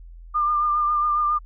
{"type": "tone with vibrato", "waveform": "sine", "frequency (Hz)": 1200, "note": "D6", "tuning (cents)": 37, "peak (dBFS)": -18, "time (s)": [0.34, 1.39], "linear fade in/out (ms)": 20, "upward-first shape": "triangle", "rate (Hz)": 7.3, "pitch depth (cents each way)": 33, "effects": ["added 42 Hz sine -39 dBFS peak until 1.45 s"]}